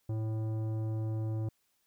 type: tone with tanh clipping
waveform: triangle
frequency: 110 Hz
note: A2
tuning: in tune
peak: -33 dBFS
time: 0.09-1.49 s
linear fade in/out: 5 ms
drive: 17 dB
effects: white hiss -75 dBFS RMS until 1.86 s